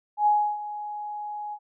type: tone with ADSR envelope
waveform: sine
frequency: 836 Hz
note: G#5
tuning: 11 cents sharp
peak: -16 dBFS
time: 0.17-1.59 s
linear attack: 94 ms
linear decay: 310 ms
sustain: -15 dB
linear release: 60 ms
effects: none